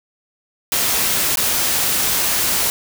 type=noise with dropouts; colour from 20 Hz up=white; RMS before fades=-18 dBFS; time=0.72-2.7 s; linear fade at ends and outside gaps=1 ms; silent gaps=1.357-1.372 s; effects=none